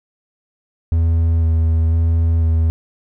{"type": "tone with vibrato", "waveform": "triangle", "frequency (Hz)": 81.8, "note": "E2", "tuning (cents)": -13, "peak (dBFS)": -10, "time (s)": [0.92, 2.7], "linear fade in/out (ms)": 0, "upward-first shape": "square", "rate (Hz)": 1, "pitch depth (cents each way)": 14, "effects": []}